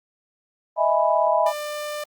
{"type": "chord", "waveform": "sine", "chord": "E major seventh", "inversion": "third", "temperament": "equal", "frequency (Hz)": [622.3, 659.3, 830.6, 987.8], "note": ["D#5", "E5", "G#5", "B5"], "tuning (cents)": [0, 0, 0, 0], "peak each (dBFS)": [-22, -21, -24, -22], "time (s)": [0.76, 1.53], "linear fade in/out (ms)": 50}
{"type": "tone", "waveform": "sawtooth", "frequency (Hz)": 596, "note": "D5", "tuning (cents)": 25, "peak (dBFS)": -24, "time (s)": [1.46, 2.04], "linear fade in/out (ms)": 5}
{"effects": ["Opus 24 kbps"]}